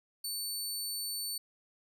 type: tone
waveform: 20% pulse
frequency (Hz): 4500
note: C#8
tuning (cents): +25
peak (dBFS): -29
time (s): 0.24-1.38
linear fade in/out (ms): 5
effects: none